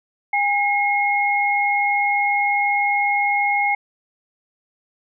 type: tone pair together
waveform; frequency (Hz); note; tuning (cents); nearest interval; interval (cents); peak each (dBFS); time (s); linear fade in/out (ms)
sine; 813.2 / 2156; G#5 / C#7; -37 / -49; octave + perfect fourth; 1688; -19; 0.33-3.75; 5
effects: none